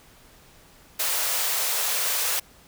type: high-pass noise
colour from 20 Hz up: white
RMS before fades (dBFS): -25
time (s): 0.99-2.4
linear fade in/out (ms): 10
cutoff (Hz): 420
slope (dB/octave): 96
effects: pink hiss -53 dBFS RMS until 2.67 s